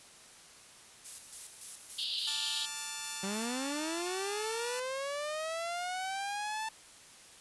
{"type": "noise with tremolo", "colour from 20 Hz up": "violet", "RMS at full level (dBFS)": -40, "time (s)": [1.04, 3.59], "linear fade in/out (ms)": 20, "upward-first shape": "square", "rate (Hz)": 3.5, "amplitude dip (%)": 55}
{"type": "band-pass noise", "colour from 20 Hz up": "pink", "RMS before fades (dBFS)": -36, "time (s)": [1.98, 2.66], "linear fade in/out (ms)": 10, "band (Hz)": [2900, 4800], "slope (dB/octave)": 96}
{"type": "chord", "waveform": "5% pulse", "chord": "D minor", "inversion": "second", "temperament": "just", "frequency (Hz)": [881, 1174.7, 1409.6], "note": ["A5", "D6", "F6"], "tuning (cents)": [2, 0, 16], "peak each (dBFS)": [-29, -34, -33], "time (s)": [2.27, 4.8], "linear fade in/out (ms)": 5}
{"type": "linear sweep", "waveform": "sawtooth", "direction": "up", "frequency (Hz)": [189, 887], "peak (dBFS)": -31, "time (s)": [3.23, 6.69], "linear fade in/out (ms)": 5}
{"effects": ["white hiss -55 dBFS RMS until 7.4 s", "resampled to 24000 Hz"]}